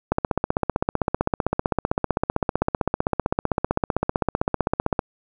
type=click train; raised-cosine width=1 ms; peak=-5 dBFS; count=77; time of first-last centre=0.12-4.992 s; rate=15.6 Hz; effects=none